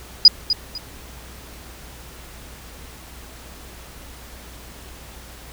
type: tone with echo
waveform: sine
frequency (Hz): 4924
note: D#8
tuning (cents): -19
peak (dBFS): -3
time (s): 0.25-0.28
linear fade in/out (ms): 2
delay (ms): 250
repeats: 2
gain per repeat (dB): -12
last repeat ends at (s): 0.78
effects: added 60 Hz sine -42 dBFS peak until 5.52 s + pink hiss -42 dBFS RMS until 5.52 s